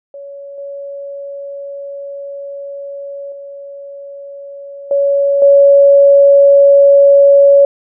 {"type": "tone with level steps", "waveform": "sine", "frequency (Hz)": 561, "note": "C#5", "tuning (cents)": 21, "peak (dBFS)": [-27, -23, -27, -9, -3], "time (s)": [0.14, 7.65], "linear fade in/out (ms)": 2, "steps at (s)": [0.58, 3.32, 4.91, 5.42], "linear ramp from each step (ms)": 2, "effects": []}